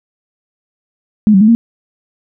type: tone with pitch steps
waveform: sine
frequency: 212.3 / 191.1 / 214.8 / 231.3 Hz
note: G#3 / G3 / A3 / A#3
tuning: +38 / -44 / -41 / -13 cents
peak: -4 dBFS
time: 1.27-1.55 s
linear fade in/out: 0 ms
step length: 70 ms
effects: none